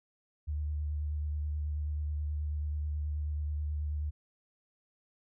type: tone with vibrato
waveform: sine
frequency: 74.8 Hz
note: D2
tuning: 32 cents sharp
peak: -31 dBFS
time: 0.47-4.11 s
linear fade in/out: 20 ms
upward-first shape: sine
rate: 9.3 Hz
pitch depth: 22 cents each way
effects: none